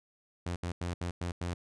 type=tone bursts at uneven times; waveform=sawtooth; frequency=87.31 Hz; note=F2; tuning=in tune; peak=-29 dBFS; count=6; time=0.46-0.56 / 0.63-0.72 / 0.81-0.94 / 1.01-1.11 / 1.21-1.32 / 1.41-1.54 s; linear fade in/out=5 ms; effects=resampled to 22050 Hz